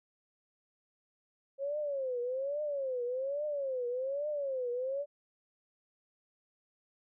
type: tone with vibrato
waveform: sine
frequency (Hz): 539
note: C#5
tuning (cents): -49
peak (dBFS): -32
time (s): 1.58-5.06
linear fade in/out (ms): 50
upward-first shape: triangle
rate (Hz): 1.2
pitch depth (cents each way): 210
effects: none